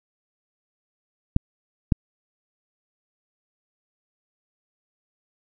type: clicks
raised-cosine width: 5 ms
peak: -4 dBFS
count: 2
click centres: 1.364 / 1.922 s
effects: none